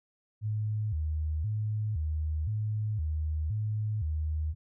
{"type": "tone with vibrato", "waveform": "sine", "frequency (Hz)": 91.1, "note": "F#2", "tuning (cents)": -26, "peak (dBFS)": -28, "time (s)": [0.41, 4.55], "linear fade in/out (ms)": 50, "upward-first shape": "square", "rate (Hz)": 0.97, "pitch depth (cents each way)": 280, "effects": []}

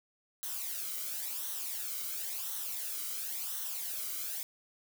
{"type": "noise with flanger", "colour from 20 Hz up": "blue", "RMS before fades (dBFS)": -38, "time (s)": [0.43, 4.43], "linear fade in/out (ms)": 0, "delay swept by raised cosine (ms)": [0.41, 1.16], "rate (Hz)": 0.95, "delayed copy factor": -0.65, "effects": []}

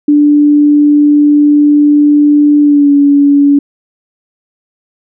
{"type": "tone with pitch glide", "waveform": "sine", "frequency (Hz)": [293.7, 284.5], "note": ["D4", "C#4"], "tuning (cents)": [0, 45], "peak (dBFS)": -3, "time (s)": [0.08, 3.59], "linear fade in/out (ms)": 5, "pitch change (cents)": -55, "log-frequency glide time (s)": [2.61, 2.91], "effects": []}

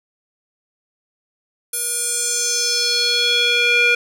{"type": "tone with band-pass filter sweep", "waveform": "square", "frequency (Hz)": 479.3, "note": "A#4", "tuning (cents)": 48, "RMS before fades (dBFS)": -18, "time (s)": [1.73, 3.95], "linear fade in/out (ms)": 5, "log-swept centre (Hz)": [11000, 2200], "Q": 3.2, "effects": ["8-bit"]}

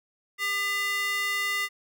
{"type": "tone with high-pass filter", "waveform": "square", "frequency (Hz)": 401.2, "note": "G4", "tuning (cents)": 40, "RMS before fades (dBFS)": -28, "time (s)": [0.38, 1.69], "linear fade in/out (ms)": 50, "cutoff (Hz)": 1800, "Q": 3.4, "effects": []}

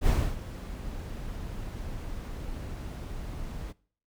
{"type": "noise with ADSR envelope", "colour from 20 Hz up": "brown", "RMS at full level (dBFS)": -22, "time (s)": [0.01, 3.73], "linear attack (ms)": 63, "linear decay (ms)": 280, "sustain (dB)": -15, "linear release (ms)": 25, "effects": ["noise-tail reverb RT60 0.5 s tail -23 dB re dry"]}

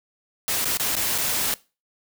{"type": "noise with dropouts", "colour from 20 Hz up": "white", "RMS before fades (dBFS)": -24, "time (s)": [0.48, 1.54], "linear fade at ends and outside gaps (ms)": 0, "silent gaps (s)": [[0.645, 0.655], [0.771, 0.798], [0.953, 0.966], [1.179, 1.184]], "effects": ["noise-tail reverb RT60 0.3 s tail -21 dB re dry"]}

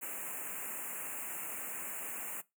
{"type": "band-stop noise", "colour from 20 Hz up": "white", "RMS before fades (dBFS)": -41, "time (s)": [0.01, 2.42], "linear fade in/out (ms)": 20, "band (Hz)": [2800, 6900], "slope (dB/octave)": 96, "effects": ["noise-tail reverb RT60 0.2 s tail -20 dB re dry", "high-pass 200 Hz 12 dB/octave"]}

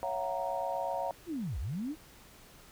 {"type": "chord", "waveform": "sine", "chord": "F# dominant seventh", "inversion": "second", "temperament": "equal with one note detuned", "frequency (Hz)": [554.4, 672.3, 740, 932.3], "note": ["C#5", "E5", "F#5", "A#5"], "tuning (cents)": [0, 34, 0, 0], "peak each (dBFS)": -37, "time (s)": [0.03, 1.11], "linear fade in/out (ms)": 0}
{"type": "linear two-way sweep", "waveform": "sine", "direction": "down then up", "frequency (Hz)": [365.6, 49, 329.9], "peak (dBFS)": -33, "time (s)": [1.26, 1.96], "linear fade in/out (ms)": 50, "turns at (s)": 1.59}
{"effects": ["pink hiss -56 dBFS RMS until 2.71 s"]}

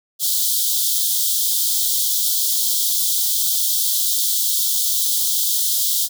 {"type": "high-pass noise", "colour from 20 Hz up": "white", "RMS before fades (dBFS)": -19, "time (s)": [0.19, 6.09], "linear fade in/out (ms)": 50, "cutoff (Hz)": 3200, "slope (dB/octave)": 96, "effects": []}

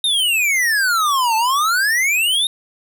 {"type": "exponential two-way sweep", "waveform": "square", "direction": "down then up", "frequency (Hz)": [3743, 868, 3743], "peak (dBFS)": -15, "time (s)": [0.04, 2.47], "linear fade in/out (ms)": 2, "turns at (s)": 1.36, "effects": []}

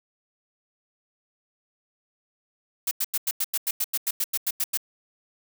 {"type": "noise bursts", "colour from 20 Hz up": "blue", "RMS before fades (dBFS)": -25, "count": 15, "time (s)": [2.87, 4.774], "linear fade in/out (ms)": 5, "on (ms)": 42, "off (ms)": 91, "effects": []}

